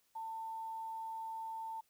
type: tone with quantisation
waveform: sine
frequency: 895 Hz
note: A5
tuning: 29 cents sharp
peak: -40 dBFS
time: 0.15-1.81 s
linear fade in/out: 10 ms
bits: 11
effects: white hiss -75 dBFS RMS until 1.89 s